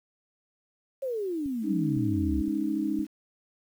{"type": "exponential sweep", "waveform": "sine", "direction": "down", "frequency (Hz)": [554.4, 64.5], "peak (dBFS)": -28, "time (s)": [1.02, 2.42], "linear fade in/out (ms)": 10}
{"type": "click train", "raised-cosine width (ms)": 5, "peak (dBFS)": -32, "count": 4, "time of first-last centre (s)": [1.46, 2.991], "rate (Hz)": 1.96}
{"type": "chord", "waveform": "sine", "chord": "Ab suspended fourth", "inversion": "none", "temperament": "equal", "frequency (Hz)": [207.7, 277.2, 311.1], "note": ["Ab3", "Db4", "Eb4"], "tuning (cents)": [0, 0, 0], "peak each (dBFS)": [-32, -31, -28], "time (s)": [1.62, 3.07], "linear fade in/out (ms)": 50}
{"effects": ["9-bit"]}